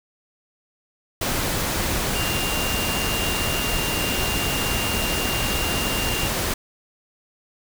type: tone in noise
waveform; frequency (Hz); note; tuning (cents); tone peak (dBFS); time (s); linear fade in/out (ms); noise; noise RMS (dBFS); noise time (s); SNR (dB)
sine; 2794; F7; 0; -28; 2.15-6.28; 5; pink; -24; 1.21-6.54; -7
effects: none